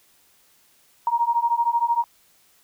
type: beating tone pair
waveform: sine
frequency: 932.3 / 945.3 Hz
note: A#5 / A#5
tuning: 0 / +24 cents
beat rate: 13 Hz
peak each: -22 / -21 dBFS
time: 1.07-2.04 s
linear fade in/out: 2 ms
effects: white hiss -59 dBFS RMS until 2.63 s